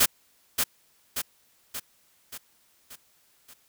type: noise with echo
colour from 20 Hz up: white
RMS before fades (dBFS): -19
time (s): 0-0.06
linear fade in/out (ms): 10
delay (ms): 580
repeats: 6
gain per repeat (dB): -5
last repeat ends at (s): 3.54
effects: white hiss -64 dBFS RMS until 3.68 s